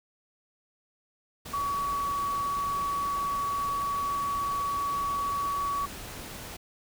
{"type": "tone in noise", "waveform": "sine", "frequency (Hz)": 1131, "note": "C#6", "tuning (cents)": 34, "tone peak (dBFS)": -27, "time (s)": [1.53, 5.86], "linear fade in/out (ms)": 10, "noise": "pink", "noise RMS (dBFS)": -41, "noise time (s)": [1.45, 6.57], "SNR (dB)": 11, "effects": []}